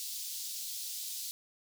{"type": "high-pass noise", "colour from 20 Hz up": "pink", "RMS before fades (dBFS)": -40, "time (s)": [0, 1.31], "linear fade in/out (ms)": 0, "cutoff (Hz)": 4000, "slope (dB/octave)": 24, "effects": []}